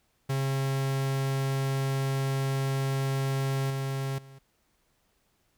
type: tone with level steps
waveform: 45% pulse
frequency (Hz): 135.4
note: C#3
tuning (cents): -40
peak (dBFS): -26 / -29 / -47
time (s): 0.29-4.39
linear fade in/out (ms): 10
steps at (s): 3.7 / 4.18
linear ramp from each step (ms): 5
effects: pink hiss -71 dBFS RMS until 5.57 s